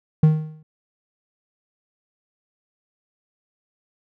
triangle tone with exponential decay, 155.56 Hz, D#3, in tune, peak -6 dBFS, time 0.23-0.63 s, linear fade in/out 5 ms, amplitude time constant 85 ms, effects none

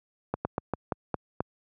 slowing click train, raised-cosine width 1 ms, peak -13 dBFS, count 7, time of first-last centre 0.34-1.405 s, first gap 110 ms, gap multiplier 1.19, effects high-pass 80 Hz 12 dB/octave

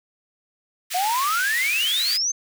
pink high-pass noise, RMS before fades -29 dBFS, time 0.9-2.18 s, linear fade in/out 20 ms, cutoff 1800 Hz, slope 24 dB/octave
sine exponential sweep, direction up, 698.5 to 6400 Hz, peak -20 dBFS, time 0.94-2.32 s, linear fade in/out 10 ms
effects none

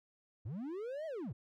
triangle linear two-way sweep, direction up then down, 87.31 to 658 to 87.31 Hz, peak -37 dBFS, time 0.45-1.33 s, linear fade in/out 10 ms, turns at 1.06 s, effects none

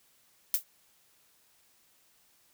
violet noise with exponential decay, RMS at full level -21 dBFS, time 0.54-0.64 s, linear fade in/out 1 ms, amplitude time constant 20 ms, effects white hiss -66 dBFS RMS until 2.53 s

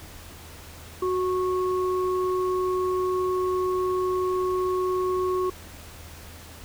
sine tone pair together, 368.6 / 1100 Hz, F#4 / C#6, -7 / -14 cents, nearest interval octave + perfect fifth, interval 1893 cents, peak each -23 / -29 dBFS, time 1.02-5.5 s, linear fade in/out 5 ms, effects added 81 Hz sine -46 dBFS peak until 6.64 s + pink hiss -45 dBFS RMS until 6.64 s

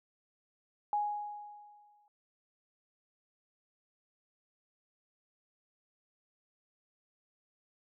sine tone with exponential decay, 830.6 Hz, G#5, in tune, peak -27 dBFS, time 0.93-2.08 s, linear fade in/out 1 ms, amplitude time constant 250 ms, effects none

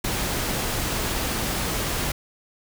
pink noise, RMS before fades -26 dBFS, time 0.04-2.12 s, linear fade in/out 5 ms, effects none

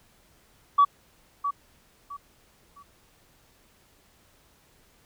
sine tone with echo, 1140 Hz, C#6, 48 cents sharp, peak -13 dBFS, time 0.78-0.85 s, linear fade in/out 10 ms, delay 660 ms, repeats 3, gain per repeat -11 dB, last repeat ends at 2.83 s, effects tanh soft clip ceiling -10 dBFS + pink hiss -61 dBFS RMS until 5.05 s

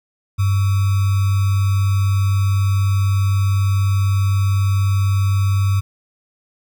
sine tone with sample-and-hold, 98 Hz, G2, in tune, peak -13 dBFS, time 0.38-5.81 s, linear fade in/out 20 ms, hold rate 1225 Hz, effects none

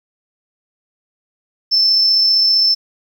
sine tone with amplitude modulation, 5300 Hz, E8, 9 cents sharp, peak -8 dBFS, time 1.71-2.75 s, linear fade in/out 20 ms, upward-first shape sine, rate 35.3 Hz, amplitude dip 25%, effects tanh soft clip ceiling -5 dBFS + 8-bit

